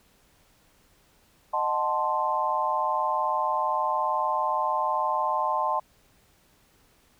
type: chord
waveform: sine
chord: D# diminished seventh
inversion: none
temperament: equal with one note detuned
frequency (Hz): 617.6 / 740 / 880 / 1046.5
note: D#5 / F#5 / A5 / C6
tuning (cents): -13 / 0 / 0 / 0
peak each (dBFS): -31 / -32 / -27 / -27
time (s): 1.53-5.8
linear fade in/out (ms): 10
effects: pink hiss -62 dBFS RMS until 7.19 s